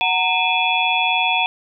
sine tone cluster, 741 / 924 / 2436 / 2599 / 3391 Hz, F#5 / A#5 / D#7 / E7 / G#7, +2 / -16 / -37 / -25 / +35 cents, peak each -22 dBFS, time 0.01-1.46 s, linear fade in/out 0 ms, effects none

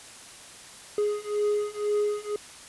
triangle beating tone pair, 415.3 / 417.3 Hz, G#4 / G#4, 0 / +8 cents, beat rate 2 Hz, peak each -26 / -25 dBFS, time 0.98-2.36 s, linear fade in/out 2 ms, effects white hiss -46 dBFS RMS until 2.68 s + resampled to 24000 Hz

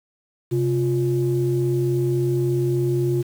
sine tone pair together, 131.8 / 351.9 Hz, C3 / F4, +13 / +13 cents, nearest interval octave + perfect fourth, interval 1700 cents, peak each -20 dBFS, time 0.51-3.23 s, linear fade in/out 20 ms, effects tanh soft clip ceiling -11 dBFS + 7-bit

